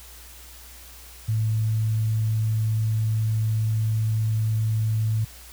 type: tone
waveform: sine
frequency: 110 Hz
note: A2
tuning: in tune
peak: -20 dBFS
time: 1.28-5.25 s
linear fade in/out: 10 ms
effects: added 60 Hz sine -46 dBFS peak until 5.52 s + white hiss -46 dBFS RMS until 5.52 s